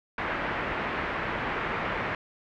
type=low-pass noise; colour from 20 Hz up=white; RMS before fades=-31 dBFS; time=0.18-2.15 s; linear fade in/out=2 ms; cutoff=2100 Hz; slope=24 dB/octave; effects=none